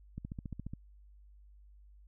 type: click train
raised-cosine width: 5 ms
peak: -28 dBFS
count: 9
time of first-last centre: 0.18-0.736 s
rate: 14.4 Hz
effects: added 50 Hz sine -55 dBFS peak until 2.07 s